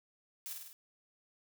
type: noise with echo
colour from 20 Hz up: blue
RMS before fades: -43 dBFS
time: 0.46-0.53 s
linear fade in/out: 0 ms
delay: 50 ms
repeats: 4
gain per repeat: -3 dB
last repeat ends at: 0.73 s
effects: none